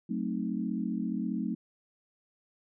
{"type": "chord", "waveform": "sine", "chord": "F# diminished seventh", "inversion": "none", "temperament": "equal", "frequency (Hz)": [185, 220, 261.6, 311.1], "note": ["F#3", "A3", "C4", "Eb4"], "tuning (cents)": [0, 0, 0, 0], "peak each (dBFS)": [-35, -33, -36, -38], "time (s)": [0.09, 1.55], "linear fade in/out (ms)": 10, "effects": []}